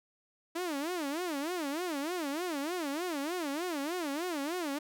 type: tone with vibrato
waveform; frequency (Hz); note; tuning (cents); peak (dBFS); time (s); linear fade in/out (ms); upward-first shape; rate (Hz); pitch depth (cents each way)
sawtooth; 317.5; D#4; +35; -29; 0.55-4.79; 10; sine; 3.3; 250
effects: none